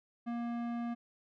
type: tone with low-pass filter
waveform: square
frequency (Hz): 236.2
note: A#3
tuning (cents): +23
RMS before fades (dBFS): -37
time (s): 0.26-0.95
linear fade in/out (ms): 20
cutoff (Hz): 1600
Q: 0.61
effects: none